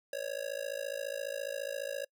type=tone with amplitude modulation; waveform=square; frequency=554.4 Hz; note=C#5; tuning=in tune; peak=-32 dBFS; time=0.13-2.05 s; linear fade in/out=2 ms; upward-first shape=sine; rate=54.6 Hz; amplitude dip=95%; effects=noise-tail reverb RT60 0.1 s tail -26 dB re dry